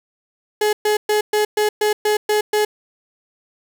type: tone bursts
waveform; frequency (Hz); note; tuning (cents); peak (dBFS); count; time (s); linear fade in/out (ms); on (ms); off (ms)
35% pulse; 422.5; G#4; +30; -13; 9; 0.61-2.65; 5; 120; 120
effects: none